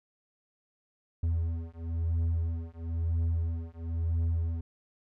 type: beating tone pair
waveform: triangle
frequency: 82.41 / 83.41 Hz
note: E2 / E2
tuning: 0 / +21 cents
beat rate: 1 Hz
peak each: -29 dBFS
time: 1.23-4.61 s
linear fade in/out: 5 ms
effects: none